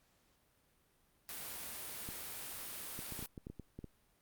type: noise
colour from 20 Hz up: white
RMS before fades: -45 dBFS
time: 1.29-3.26 s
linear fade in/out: 0 ms
type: clicks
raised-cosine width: 3 ms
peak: -33 dBFS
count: 11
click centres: 2.089 / 2.991 / 3.123 / 3.192 / 3.226 / 3.378 / 3.469 / 3.5 / 3.597 / 3.79 / 3.843 s
effects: pink hiss -73 dBFS RMS until 4.21 s + Opus 48 kbps